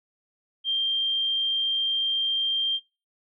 sine tone, 3177 Hz, G7, 23 cents sharp, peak -22 dBFS, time 0.64-2.8 s, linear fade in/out 50 ms, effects noise-tail reverb RT60 0.3 s tail -22 dB re dry

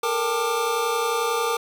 square tone cluster, 437.4 / 468.5 / 798 / 887 / 1192 Hz, A4 / A#4 / G5 / A5 / D6, -10 / +9 / +31 / +14 / +25 cents, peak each -33 / -26 / -34 / -30 / -27 dBFS, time 0.03-1.57 s, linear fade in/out 5 ms, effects 9-bit

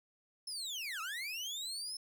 30% pulse linear two-way sweep, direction down then up, 5300 to 1243 to 5300 Hz, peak -36 dBFS, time 0.47-1.97 s, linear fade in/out 5 ms, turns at 1.01 s, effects none

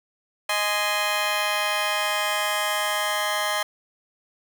15% pulse chord, Ab major, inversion second, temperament just, 623 / 830.6 / 1038.3 Hz, Eb5 / Ab5 / C6, +2 / 0 / -14 cents, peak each -20 / -21 / -21 dBFS, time 0.49-3.63 s, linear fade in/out 5 ms, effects none

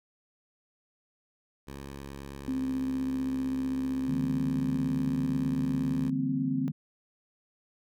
10% pulse tone with pitch glide, 69.3 to 69.74 Hz, C#2 to C#2, 0 to +11 cents, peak -32 dBFS, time 1.67-6.1 s, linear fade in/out 10 ms, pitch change +11 cents, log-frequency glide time 5.05-5.14 s
sine tone, 261.6 Hz, C4, in tune, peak -28 dBFS, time 2.48-6.68 s, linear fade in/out 0 ms
sine chord, E half-diminished seventh, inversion third, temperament equal, 146.83 / 164.81 / 196 / 233.1 Hz, D3 / E3 / G3 / Bb3, 0 / 0 / 0 / 0 cents, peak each -33 / -39 / -38 / -36 dBFS, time 4.08-6.72 s, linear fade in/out 10 ms
effects none

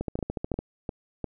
two click trains, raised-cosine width 2 ms, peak -17 / -16 dBFS, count 4 / 9, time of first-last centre 0.19-1.243 / 0.01-0.59 s, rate 2.85 / 13.8 Hz, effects none

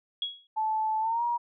sine tone with exponential decay, 3328 Hz, G#7, 3 cents sharp, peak -25 dBFS, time 0.22-0.47 s, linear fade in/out 2 ms, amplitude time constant 54 ms
sine tone with pitch glide, 872 to 950.9 Hz, A5 to A#5, -16 to +34 cents, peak -25 dBFS, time 0.56-1.38 s, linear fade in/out 20 ms, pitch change +150 cents, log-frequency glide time 1-1.23 s
effects none

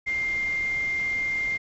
sine tone in noise, 2107 Hz, C7, 12 cents sharp, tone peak -24 dBFS, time 0.06-1.58 s, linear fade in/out 20 ms, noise pink, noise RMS -42 dBFS, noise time 0.06-1.58 s, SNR +15 dB, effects resampled to 16000 Hz

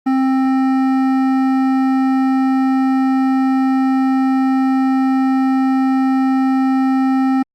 sine tone with hard clipping, 264.1 Hz, C4, 16 cents sharp, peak -14 dBFS, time 0.06-7.43 s, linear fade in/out 10 ms, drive 12 dB, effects Opus 32 kbps

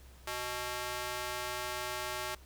square tone with high-pass filter, 123.7 Hz, B2, 3 cents sharp, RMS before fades -38 dBFS, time 0.27-2.35 s, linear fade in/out 5 ms, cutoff 760 Hz, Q 0.69, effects added 64 Hz sine -53 dBFS peak until 2.45 s + pink hiss -60 dBFS RMS until 2.45 s

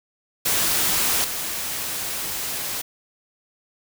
white noise with level steps, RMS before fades -21 / -28 dBFS, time 0.45-2.82 s, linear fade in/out 10 ms, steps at 1.24 s, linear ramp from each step 5 ms, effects none

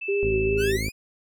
sine tone, 2637 Hz, E7, in tune, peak -30 dBFS, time 0.01-0.72 s, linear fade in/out 10 ms
sine tone with vibrato, 392 Hz, G4, in tune, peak -21 dBFS, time 0.08-0.77 s, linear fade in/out 10 ms, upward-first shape sine, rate 2.4 Hz, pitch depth 49 cents each way
harmonic tone, 53.6 Hz, A1, 45 cents flat, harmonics 1 / 2 / 3 / 4 / 5 / 6 / 7 / 8 / 9 / 10, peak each -30 / -31 / -39 / -36 / -37 / -46 / -39 / -46 / -48 / -47 dBFS, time 0.23-0.89 s, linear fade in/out 0 ms
sawtooth exponential sweep, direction up, 1395 to 2538 Hz, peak -26 dBFS, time 0.57-0.92 s, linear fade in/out 50 ms
effects none

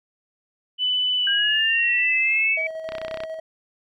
sine tone with pitch glide, 2995 to 2622 Hz, F#7 to E7, +20 to -10 cents, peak -19 dBFS, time 0.78-2.58 s, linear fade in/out 50 ms, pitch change -230 cents, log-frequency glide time 1.16-2.15 s
sine linear sweep, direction up, 1590 to 2300 Hz, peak -22 dBFS, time 1.27-2.67 s, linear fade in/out 2 ms
triangle tone with tremolo, 641 Hz, E5, 49 cents flat, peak -26 dBFS, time 2.57-3.4 s, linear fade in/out 5 ms, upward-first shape square, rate 11 Hz, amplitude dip 35%
clicks, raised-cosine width 0.3 ms, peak -16 dBFS, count 12, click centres 2.89 / 2.921 / 2.952 / 2.983 / 3.016 / 3.049 / 3.082 / 3.112 / 3.143 / 3.173 / 3.204 / 3.236 s
effects none

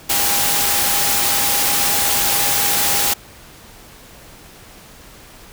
sine tone in noise, 810 Hz, G#5, 43 cents flat, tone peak -27 dBFS, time 0.09-3.14 s, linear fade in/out 10 ms, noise white, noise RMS -17 dBFS, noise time 0.09-3.14 s, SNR -13 dB, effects pink hiss -42 dBFS RMS until 5.52 s

